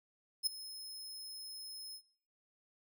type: tone with ADSR envelope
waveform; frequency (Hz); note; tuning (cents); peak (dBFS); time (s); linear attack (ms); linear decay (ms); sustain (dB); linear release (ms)
sawtooth; 5170; E8; -34; -25; 0.43-2.02; 36; 9; -17; 77
effects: noise-tail reverb RT60 0.6 s tail -22 dB re dry